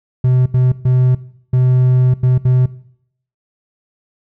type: tone bursts at uneven times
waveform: triangle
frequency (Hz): 127.1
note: C3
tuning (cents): -50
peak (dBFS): -7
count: 6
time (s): 0.24-0.46 / 0.54-0.72 / 0.85-1.15 / 1.53-2.14 / 2.23-2.38 / 2.45-2.66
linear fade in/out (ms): 5
effects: noise-tail reverb RT60 0.7 s tail -18 dB re dry